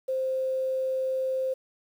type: tone with quantisation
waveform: sine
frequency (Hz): 523.3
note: C5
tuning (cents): 0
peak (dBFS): -25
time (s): 0.08-1.54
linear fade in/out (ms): 10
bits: 9
effects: none